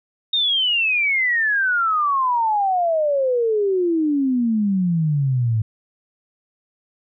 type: exponential sweep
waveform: sine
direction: down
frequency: 3729 to 106.9 Hz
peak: -16 dBFS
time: 0.33-5.62 s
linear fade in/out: 5 ms
effects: none